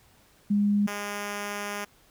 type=tone pair in turn; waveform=sine / 5% pulse; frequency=204.7 / 204.7 Hz; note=G#3 / G#3; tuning=-25 / -25 cents; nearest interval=unison; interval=0 cents; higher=neither; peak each=-20 dBFS; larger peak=neither; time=0.5-0.87 / 0.87-1.85 s; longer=second; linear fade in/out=10 ms; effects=pink hiss -60 dBFS RMS until 2.1 s